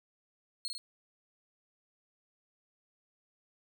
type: tone with echo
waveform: 35% pulse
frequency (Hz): 4276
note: C8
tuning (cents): +37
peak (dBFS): -33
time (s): 0.65-0.68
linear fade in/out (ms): 0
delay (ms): 50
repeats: 2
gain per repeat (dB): -3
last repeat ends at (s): 0.78
effects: none